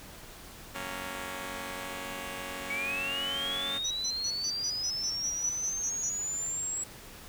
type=chord; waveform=5% pulse; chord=F# major; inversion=none; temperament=just; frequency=185 / 231.2 / 277.5 Hz; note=F#3 / A#3 / C#4; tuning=0 / -14 / +2 cents; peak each=-33 / -31 / -29 dBFS; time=0.74-3.79 s; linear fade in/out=20 ms
type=linear sweep; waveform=sine; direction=up; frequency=2240 to 7750 Hz; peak=-31 dBFS; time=2.7-6.84 s; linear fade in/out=5 ms
type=tone bursts; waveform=sine; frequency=5920 Hz; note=F#8; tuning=in tune; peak=-31 dBFS; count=12; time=3.84-6.098 s; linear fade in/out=10 ms; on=69 ms; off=130 ms
effects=pink hiss -48 dBFS RMS until 7.28 s